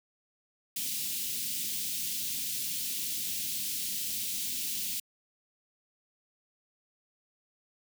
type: band-stop noise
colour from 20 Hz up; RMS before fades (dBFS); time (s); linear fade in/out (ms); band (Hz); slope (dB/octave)
white; -34; 0.76-5; 5; 260 to 2700; 24
effects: high-pass 150 Hz 12 dB/octave